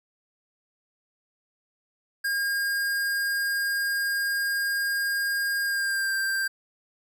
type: tone with pitch glide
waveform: square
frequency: 1618 to 1579.2 Hz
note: G#6 to G6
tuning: -46 to +12 cents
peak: -25 dBFS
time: 2.24-6.48 s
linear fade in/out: 10 ms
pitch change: -42 cents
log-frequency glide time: 5.64-6.15 s
effects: none